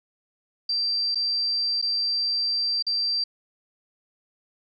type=tone with dropouts; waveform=sine; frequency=4699 Hz; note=D8; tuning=in tune; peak=-22 dBFS; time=0.69-3.24 s; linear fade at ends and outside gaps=5 ms; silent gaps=1.147-1.155 / 1.816-1.824 / 2.825-2.866 s; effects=none